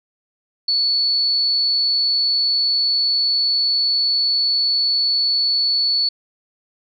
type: tone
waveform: sine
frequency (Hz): 4435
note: C#8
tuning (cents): 0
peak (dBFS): -15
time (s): 0.68-6.09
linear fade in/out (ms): 5
effects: none